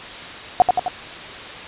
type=tone with echo; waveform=sine; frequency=728 Hz; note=F#5; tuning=28 cents flat; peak=-6 dBFS; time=0.6-0.62 s; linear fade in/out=0 ms; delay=87 ms; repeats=3; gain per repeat=-4 dB; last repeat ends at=0.881 s; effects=white hiss -33 dBFS RMS until 1.67 s + resampled to 8000 Hz